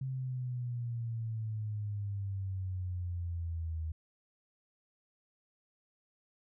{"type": "exponential sweep", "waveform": "sine", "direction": "down", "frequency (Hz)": [133.1, 79], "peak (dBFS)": -34, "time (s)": [0.01, 3.92], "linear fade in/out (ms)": 5, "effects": []}